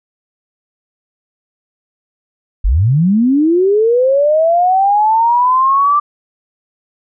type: linear sweep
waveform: sine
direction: up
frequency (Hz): 37.6 to 1182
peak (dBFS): -8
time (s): 2.64-6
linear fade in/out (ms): 10
effects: none